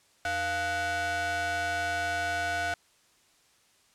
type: ring-modulated tone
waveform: 45% pulse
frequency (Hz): 392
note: G4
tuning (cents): 0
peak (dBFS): -25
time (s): 0.25-2.74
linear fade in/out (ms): 2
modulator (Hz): 1090
effects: white hiss -64 dBFS RMS until 3.94 s + low-pass 9000 Hz 12 dB/octave